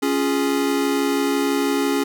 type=chord; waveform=square; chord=Db major; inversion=none; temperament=equal; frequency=277.2 / 349.2 / 415.3 Hz; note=Db4 / F4 / Ab4; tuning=0 / 0 / 0 cents; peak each=-21 / -27 / -24 dBFS; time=0.02-2.04 s; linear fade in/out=10 ms; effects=none